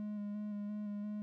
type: tone with vibrato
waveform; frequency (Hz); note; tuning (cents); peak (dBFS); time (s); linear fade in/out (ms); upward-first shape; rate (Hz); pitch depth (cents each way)
triangle; 207.6; G#3; 0; -36; 0-1.22; 0; square; 2.9; 17
effects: none